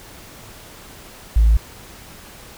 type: tone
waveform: sine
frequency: 55 Hz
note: A1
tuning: in tune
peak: -8 dBFS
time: 1.36-1.57 s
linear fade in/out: 5 ms
effects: tanh soft clip ceiling -7 dBFS + pink hiss -41 dBFS RMS until 2.57 s